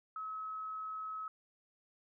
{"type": "tone", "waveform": "sine", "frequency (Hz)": 1285, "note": "E6", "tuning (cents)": -45, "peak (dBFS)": -39, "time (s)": [0.16, 1.28], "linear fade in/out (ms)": 2, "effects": []}